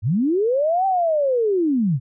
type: linear two-way sweep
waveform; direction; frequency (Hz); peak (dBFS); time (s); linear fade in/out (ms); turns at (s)
sine; up then down; 87.31 to 783 to 115.6; -16; 0.02-2; 50; 0.86
effects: none